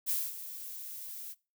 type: noise with ADSR envelope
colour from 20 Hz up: violet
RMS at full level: -30 dBFS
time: 0.06-1.35 s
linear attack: 36 ms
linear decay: 230 ms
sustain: -13 dB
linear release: 37 ms
effects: noise-tail reverb RT60 0.3 s tail -22 dB re dry